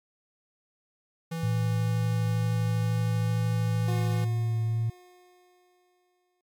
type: tone with pitch glide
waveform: square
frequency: 164.81 to 165.76 Hz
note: E3 to E3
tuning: 0 to +10 cents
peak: -31 dBFS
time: 1.31-4.25 s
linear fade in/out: 10 ms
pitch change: +10 cents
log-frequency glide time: 1.61-3.35 s
type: tone with vibrato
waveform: sine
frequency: 112.6 Hz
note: A2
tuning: 40 cents sharp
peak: -24 dBFS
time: 1.43-4.9 s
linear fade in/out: 5 ms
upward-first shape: sine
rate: 2.1 Hz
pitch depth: 13 cents each way
type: tone with exponential decay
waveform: 25% pulse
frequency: 360 Hz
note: F#4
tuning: 47 cents flat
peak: -30 dBFS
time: 3.88-6.41 s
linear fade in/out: 2 ms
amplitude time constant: 550 ms
effects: MP3 96 kbps